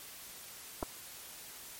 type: clicks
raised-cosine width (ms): 1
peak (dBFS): -21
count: 2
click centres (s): 0.827 / 0.83
effects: white hiss -49 dBFS RMS until 1.79 s + MP3 64 kbps